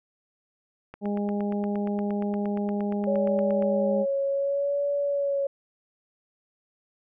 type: click train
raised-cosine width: 0.5 ms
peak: -25 dBFS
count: 24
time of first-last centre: 0.94-3.624 s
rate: 8.57 Hz
type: harmonic tone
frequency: 204.4 Hz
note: G#3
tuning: 27 cents flat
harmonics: 1 / 2 / 3 / 4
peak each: -26 / -32 / -36 / -38 dBFS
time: 1.01-4.06 s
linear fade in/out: 50 ms
type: tone with vibrato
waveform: sine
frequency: 561 Hz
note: C#5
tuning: 21 cents sharp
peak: -23 dBFS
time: 3.07-5.47 s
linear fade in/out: 5 ms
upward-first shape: sine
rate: 0.68 Hz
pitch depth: 29 cents each way
effects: none